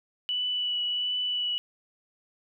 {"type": "tone with vibrato", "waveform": "sine", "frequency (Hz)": 2960, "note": "F#7", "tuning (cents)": 0, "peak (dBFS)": -26, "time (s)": [0.29, 1.58], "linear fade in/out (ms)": 0, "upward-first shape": "triangle", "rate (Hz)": 1.4, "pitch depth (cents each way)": 15, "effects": []}